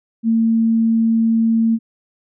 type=tone; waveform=sine; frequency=226.3 Hz; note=A3; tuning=49 cents sharp; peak=-12 dBFS; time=0.23-1.79 s; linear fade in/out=50 ms; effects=none